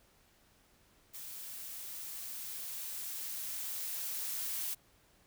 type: noise with level ramp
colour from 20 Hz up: blue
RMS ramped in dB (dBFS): -46 to -37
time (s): 1.13-4.75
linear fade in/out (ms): 20
effects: pink hiss -67 dBFS RMS until 5.26 s